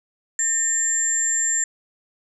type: tone pair together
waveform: sine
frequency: 1810 / 7339 Hz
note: A6 / A#8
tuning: +48 / -28 cents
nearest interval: 2 octaves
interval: 2424 cents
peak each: -27 / -19 dBFS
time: 0.39-1.64 s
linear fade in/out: 2 ms
effects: none